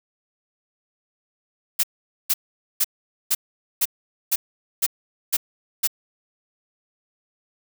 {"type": "noise bursts", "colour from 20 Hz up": "blue", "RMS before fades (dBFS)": -19, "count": 9, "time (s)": [1.79, 5.875], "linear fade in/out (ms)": 10, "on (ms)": 45, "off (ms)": 460, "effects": []}